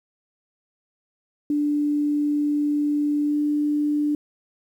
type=tone with pitch glide; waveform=sine; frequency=293.8 to 295.7 Hz; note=D4 to D4; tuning=+1 to +12 cents; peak=-19 dBFS; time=1.5-4.15 s; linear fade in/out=2 ms; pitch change=+11 cents; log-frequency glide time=3.24-3.37 s; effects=9-bit